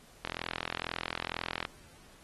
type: click train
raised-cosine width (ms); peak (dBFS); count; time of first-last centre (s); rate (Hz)
0.3; -17; 60; 0.25-1.651; 42.1
effects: pink hiss -58 dBFS RMS until 2.23 s + AAC 32 kbps